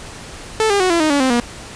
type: tone with pitch steps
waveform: sawtooth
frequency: 438.9 / 402.5 / 369.1 / 338.4 / 310.3 / 284.6 / 261 / 239.3 Hz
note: A4 / G4 / F#4 / E4 / D#4 / C#4 / C4 / A#3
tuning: -4 / +46 / -4 / +45 / -5 / +46 / -4 / +46 cents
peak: -9 dBFS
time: 0.6-1.4 s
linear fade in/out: 0 ms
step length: 100 ms
effects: pink hiss -34 dBFS RMS until 1.75 s + resampled to 22050 Hz